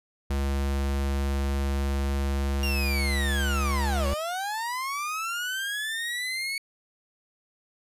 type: tone with pitch glide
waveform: square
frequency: 69.1 to 69.7 Hz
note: C#2 to C#2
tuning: -5 to +10 cents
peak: -25 dBFS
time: 0.3-4.14 s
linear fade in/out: 5 ms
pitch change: +15 cents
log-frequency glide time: 2.19-3.4 s
type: linear two-way sweep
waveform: 30% pulse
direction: down then up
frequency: 2816 to 547 to 2225 Hz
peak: -26 dBFS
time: 2.63-6.58 s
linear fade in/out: 2 ms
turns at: 4.07 s
effects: resampled to 32000 Hz